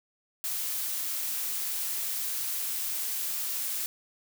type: noise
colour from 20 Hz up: blue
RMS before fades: -32 dBFS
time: 0.44-3.86 s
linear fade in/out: 0 ms
effects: none